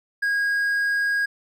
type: tone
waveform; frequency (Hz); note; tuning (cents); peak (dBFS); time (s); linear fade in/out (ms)
triangle; 1638; G#6; -24; -18; 0.22-1.26; 10
effects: none